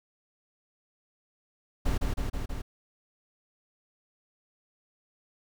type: noise with echo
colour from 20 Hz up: brown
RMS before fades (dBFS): -26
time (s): 1.85-1.98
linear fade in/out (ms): 10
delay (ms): 160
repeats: 4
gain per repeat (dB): -2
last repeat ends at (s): 2.62
effects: none